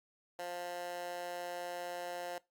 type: tone with high-pass filter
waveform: 15% pulse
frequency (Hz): 176.1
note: F3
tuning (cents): +15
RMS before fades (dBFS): -42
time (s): 0.39-2.38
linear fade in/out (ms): 2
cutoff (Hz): 610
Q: 1.7
effects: noise-tail reverb RT60 0.2 s tail -20 dB re dry + Opus 48 kbps